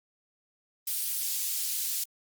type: high-pass noise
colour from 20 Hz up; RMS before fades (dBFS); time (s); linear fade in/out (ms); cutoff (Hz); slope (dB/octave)
white; -31; 0.87-2.04; 5; 4300; 12
effects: Opus 32 kbps